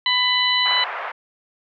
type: harmonic tone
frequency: 997 Hz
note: B5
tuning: 16 cents sharp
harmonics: 1 / 2 / 3 / 4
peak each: -24 / -22 / -21 / -21 dBFS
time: 0.06-0.84 s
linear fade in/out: 2 ms
type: band-pass noise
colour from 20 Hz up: pink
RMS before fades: -29 dBFS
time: 0.65-1.12 s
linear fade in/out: 10 ms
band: 690 to 2100 Hz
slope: 24 dB/octave
effects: none